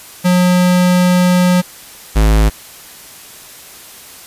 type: tone pair in turn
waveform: square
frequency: 180 / 53.37 Hz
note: F#3 / G#1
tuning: -47 / +48 cents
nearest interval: octave + major sixth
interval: 2105 cents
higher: first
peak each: -9 / -8 dBFS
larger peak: second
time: 0.24-1.62 / 2.15-2.5 s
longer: first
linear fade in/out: 20 ms
effects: white hiss -36 dBFS RMS until 4.26 s + resampled to 32000 Hz